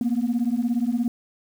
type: beating tone pair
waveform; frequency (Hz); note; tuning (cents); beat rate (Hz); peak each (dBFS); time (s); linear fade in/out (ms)
sine; 230 / 247; A#3 / B3; -23 / 0; 17; -22; 0.01-1.08; 2
effects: tanh soft clip ceiling -16 dBFS + 8-bit